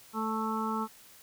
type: harmonic tone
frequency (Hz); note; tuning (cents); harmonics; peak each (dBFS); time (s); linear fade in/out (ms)
220; A3; 0; 1 / 2 / 4 / 5 / 6; -33 / -39 / -36 / -37 / -36; 0.13-0.88; 50
effects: white hiss -55 dBFS RMS until 1.22 s